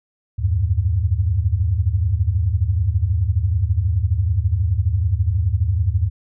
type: tone cluster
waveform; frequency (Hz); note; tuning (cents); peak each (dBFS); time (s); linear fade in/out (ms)
sine; 77.1 / 91.8 / 103.8; D#2 / F#2 / G#2; -15 / -13 / 0; -20; 0.38-6.1; 20
effects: none